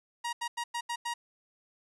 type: tone bursts at uneven times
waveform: sawtooth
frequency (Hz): 947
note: A#5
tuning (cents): +27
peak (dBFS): -28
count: 6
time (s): 0.24-0.33 / 0.41-0.48 / 0.57-0.64 / 0.74-0.81 / 0.89-0.96 / 1.05-1.14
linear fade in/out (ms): 10
effects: resampled to 24000 Hz + 11-bit